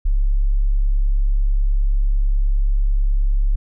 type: tone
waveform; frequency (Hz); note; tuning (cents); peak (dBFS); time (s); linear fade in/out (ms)
sine; 34.65; C#1; 0; -13; 0.05-3.56; 10
effects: none